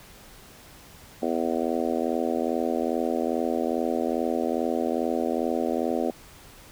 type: harmonic tone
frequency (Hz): 82.41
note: E2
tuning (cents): 0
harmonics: 3 / 4 / 5 / 6 / 7 / 8 / 9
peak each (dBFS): -29 / -30 / -31 / -32 / -32 / -33 / -34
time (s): 1.22-6.11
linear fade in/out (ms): 5
effects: pink hiss -49 dBFS RMS until 6.71 s